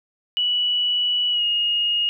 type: tone with pitch glide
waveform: sine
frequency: 2946 to 2862 Hz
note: F#7 to F7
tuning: -8 to +42 cents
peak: -18 dBFS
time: 0.37-2.09 s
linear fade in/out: 0 ms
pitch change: -50 cents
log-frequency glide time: 1.3-1.44 s
effects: none